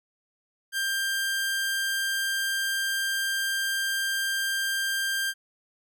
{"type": "tone", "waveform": "sawtooth", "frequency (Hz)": 1588, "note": "G6", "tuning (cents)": 22, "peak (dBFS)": -22, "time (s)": [0.72, 5.34], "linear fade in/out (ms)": 50, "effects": []}